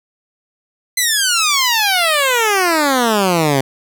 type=exponential sweep; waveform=10% pulse; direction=down; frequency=2063 to 130.9 Hz; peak=-4 dBFS; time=0.97-3.61 s; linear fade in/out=5 ms; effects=none